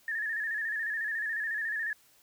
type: tone with vibrato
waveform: sine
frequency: 1760 Hz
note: A6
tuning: in tune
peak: -30 dBFS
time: 0.08-1.93 s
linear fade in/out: 2 ms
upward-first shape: square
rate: 14 Hz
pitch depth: 58 cents each way
effects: white hiss -63 dBFS RMS until 2.22 s